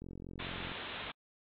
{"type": "click train", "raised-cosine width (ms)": 3, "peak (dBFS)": -33, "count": 32, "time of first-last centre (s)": [0.02, 0.717], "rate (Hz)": 44.5}
{"type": "low-pass noise", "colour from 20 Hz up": "white", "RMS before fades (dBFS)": -43, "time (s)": [0.39, 1.12], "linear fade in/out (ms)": 10, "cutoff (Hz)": 3800, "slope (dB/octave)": 96}
{"effects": ["AAC 64 kbps"]}